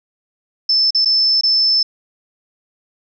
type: tone with dropouts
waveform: sine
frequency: 5274 Hz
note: E8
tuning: in tune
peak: -11 dBFS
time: 0.69-1.83 s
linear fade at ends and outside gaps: 5 ms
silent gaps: 0.907-0.947 / 1.049-1.056 / 1.411-1.434 s
effects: none